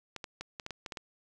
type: clicks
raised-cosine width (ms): 0.2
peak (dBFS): -22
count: 9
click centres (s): 0.163 / 0.242 / 0.41 / 0.598 / 0.664 / 0.707 / 0.862 / 0.922 / 0.972
effects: none